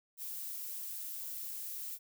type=noise; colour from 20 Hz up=violet; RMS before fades=-42 dBFS; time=0.17-1.99 s; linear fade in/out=50 ms; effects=none